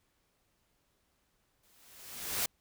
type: noise with exponential growth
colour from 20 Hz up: white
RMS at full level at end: -30 dBFS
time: 1.63-2.46 s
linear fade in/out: 5 ms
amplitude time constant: 180 ms
effects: pink hiss -75 dBFS RMS until 2.6 s